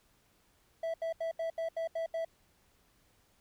triangle tone bursts, 657 Hz, E5, 6 cents flat, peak -30 dBFS, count 8, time 0.83-2.249 s, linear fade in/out 5 ms, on 110 ms, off 77 ms, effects pink hiss -69 dBFS RMS until 3.4 s

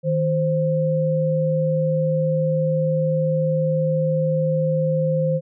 sine tone pair together, 157.43 / 523.3 Hz, D#3 / C5, +21 / 0 cents, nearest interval octave + major sixth, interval 2079 cents, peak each -20 dBFS, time 0.03-5.41 s, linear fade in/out 50 ms, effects none

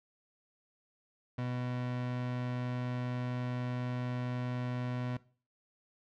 30% pulse tone, 124.2 Hz, B2, 10 cents sharp, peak -31 dBFS, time 1.38-5.17 s, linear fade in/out 5 ms, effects noise-tail reverb RT60 0.4 s tail -19 dB re dry + low-pass 3000 Hz 12 dB/octave

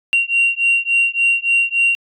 sine beating tone pair, 2755 / 2758.5 Hz, F7 / F7, -24 / -22 cents, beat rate 3.5 Hz, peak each -15 dBFS, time 0.13-1.95 s, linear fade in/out 0 ms, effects tanh soft clip ceiling -8 dBFS

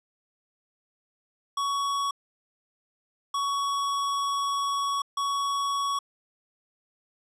square tone bursts at uneven times, 1120 Hz, C#6, 18 cents sharp, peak -26 dBFS, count 3, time 1.57-2.11 / 3.34-5.02 / 5.17-5.99 s, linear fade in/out 5 ms, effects low-pass 9000 Hz 12 dB/octave

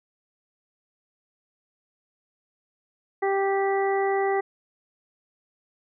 harmonic tone, 392 Hz, G4, in tune, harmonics 1 / 2 / 3 / 4 / 5, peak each -23 / -26 / -35 / -41 / -32 dBFS, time 3.22-4.41 s, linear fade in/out 10 ms, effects none

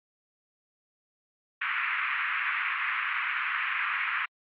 white band-pass noise, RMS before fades -30 dBFS, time 1.61-4.26 s, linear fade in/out 10 ms, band 1100 to 2500 Hz, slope 48 dB/octave, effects AAC 64 kbps

